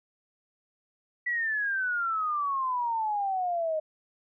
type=exponential sweep; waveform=sine; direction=down; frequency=1967 to 616 Hz; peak=-26 dBFS; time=1.26-3.8 s; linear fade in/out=10 ms; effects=none